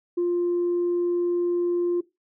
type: tone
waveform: sine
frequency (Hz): 349.9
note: F4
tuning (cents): +3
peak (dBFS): -19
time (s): 0.17-2.01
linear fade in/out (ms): 10
effects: noise-tail reverb RT60 0.2 s tail -19 dB re dry + tanh soft clip ceiling -18 dBFS